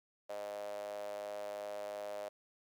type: tone with high-pass filter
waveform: sawtooth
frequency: 102.8 Hz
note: G#2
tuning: 17 cents flat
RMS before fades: -43 dBFS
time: 0.29-2.29 s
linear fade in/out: 10 ms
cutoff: 590 Hz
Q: 9.6
effects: none

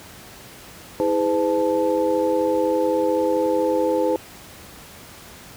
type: tone cluster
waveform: sine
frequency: 321.5 / 413.1 / 509 / 875 Hz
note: E4 / G#4 / C5 / A5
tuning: -43 / -9 / -48 / -10 cents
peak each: -23 / -25 / -20 / -27 dBFS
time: 1-4.16 s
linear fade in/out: 0 ms
effects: pink hiss -42 dBFS RMS until 5.56 s + high-pass 60 Hz 12 dB/octave

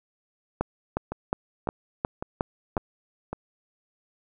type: two click trains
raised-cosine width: 1 ms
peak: -10 / -17 dBFS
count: 7 / 5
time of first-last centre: 0.61-2.768 / 1.12-3.33 s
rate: 2.78 / 1.81 Hz
effects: none

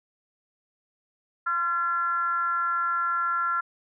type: tone with frequency modulation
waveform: sine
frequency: 1369 Hz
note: F6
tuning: 35 cents flat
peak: -23 dBFS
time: 1.46-3.61 s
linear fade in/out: 10 ms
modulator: 332 Hz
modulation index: 0.54
effects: none

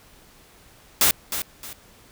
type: noise with echo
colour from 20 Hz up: white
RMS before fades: -17 dBFS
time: 1.01-1.11 s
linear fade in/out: 2 ms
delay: 310 ms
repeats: 2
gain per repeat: -10 dB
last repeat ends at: 1.73 s
effects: pink hiss -52 dBFS RMS until 2.11 s

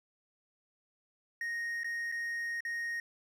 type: tone with dropouts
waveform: triangle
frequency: 1864.7 Hz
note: A#6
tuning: in tune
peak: -32 dBFS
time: 1.41-3 s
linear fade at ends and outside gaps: 2 ms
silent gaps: 1.834-1.844 / 2.117-2.122 / 2.606-2.65 s
effects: none

